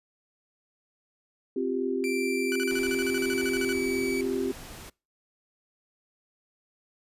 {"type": "chord", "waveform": "sine", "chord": "C suspended fourth", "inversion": "none", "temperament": "equal", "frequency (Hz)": [261.6, 349.2, 392], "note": ["C4", "F4", "G4"], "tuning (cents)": [0, 0, 0], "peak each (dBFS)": [-30, -32, -29], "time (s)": [1.56, 4.52], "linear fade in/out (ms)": 5}
{"type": "tone with pitch glide", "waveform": "40% pulse", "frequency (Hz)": [2349, 2290], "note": ["D7", "D7"], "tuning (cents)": [0, -44], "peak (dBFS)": -32, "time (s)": [2.04, 4.21], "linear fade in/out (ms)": 0, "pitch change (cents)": -44, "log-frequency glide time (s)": [2.41, 3.91]}
{"type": "tone bursts", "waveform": "sawtooth", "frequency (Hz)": 1485, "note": "F#6", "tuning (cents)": 6, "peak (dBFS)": -28, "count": 16, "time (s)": [2.52, 3.726], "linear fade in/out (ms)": 0, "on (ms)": 36, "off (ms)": 42}
{"type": "noise", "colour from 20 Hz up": "pink", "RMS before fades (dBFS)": -44, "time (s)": [2.7, 4.9], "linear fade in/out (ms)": 10}
{"effects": ["noise-tail reverb RT60 0.3 s tail -25 dB re dry", "resampled to 32000 Hz"]}